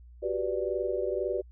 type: chord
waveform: sine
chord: G major seventh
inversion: third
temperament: equal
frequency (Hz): 370 / 392 / 493.9 / 587.3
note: F#4 / G4 / B4 / D5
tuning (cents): 0 / 0 / 0 / 0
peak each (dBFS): -33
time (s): 0.22-1.42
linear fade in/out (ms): 20
effects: added 60 Hz sine -48 dBFS peak until 1.51 s